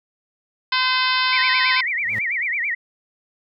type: harmonic tone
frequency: 513 Hz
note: C5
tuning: 34 cents flat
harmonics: 2 / 3 / 4 / 5 / 6 / 7 / 8 / 9 / 10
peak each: -22 / -24 / -25 / -26 / -27 / -27 / -28 / -29 / -29 dBFS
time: 0.72-1.81 s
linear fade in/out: 5 ms
type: tone with vibrato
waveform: sine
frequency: 2093 Hz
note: C7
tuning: in tune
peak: -20 dBFS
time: 1.32-2.75 s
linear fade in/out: 10 ms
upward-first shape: sine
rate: 9.1 Hz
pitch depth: 220 cents each way
type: tone with exponential growth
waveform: 30% pulse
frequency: 108.3 Hz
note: A2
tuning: 27 cents flat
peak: -26 dBFS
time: 1.96-2.19 s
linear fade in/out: 5 ms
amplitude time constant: 49 ms
effects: none